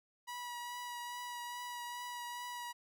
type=tone with vibrato; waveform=sawtooth; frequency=970 Hz; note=B5; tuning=31 cents flat; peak=-38 dBFS; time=0.27-2.73 s; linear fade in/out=20 ms; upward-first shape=triangle; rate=2.4 Hz; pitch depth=17 cents each way; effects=none